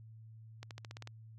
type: accelerating click train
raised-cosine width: 0.2 ms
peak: -29 dBFS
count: 8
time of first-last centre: 0.63-1.074 s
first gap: 78 ms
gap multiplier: 0.93
effects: added 111 Hz sine -51 dBFS peak until 1.38 s